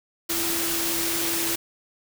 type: tone in noise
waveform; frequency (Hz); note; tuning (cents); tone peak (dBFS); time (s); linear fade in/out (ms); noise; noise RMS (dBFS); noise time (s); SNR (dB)
sine; 334.8; E4; +27; -31; 0.29-1.56; 10; white; -26; 0.29-1.56; -8
effects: none